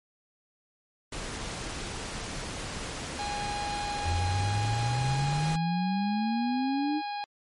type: noise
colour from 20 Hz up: pink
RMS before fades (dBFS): -36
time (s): 1.12-5.56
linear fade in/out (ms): 5
type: harmonic tone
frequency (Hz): 822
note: G#5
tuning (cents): -18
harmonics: 1 / 2 / 3 / 4 / 5 / 6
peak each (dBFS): -32 / -45 / -44 / -49 / -44 / -51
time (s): 3.19-7.24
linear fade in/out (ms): 0
type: exponential sweep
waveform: sine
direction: up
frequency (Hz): 82.41 to 310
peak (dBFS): -26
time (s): 4.03-7.02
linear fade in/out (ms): 50
effects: low-pass 9000 Hz 12 dB/octave + MP3 48 kbps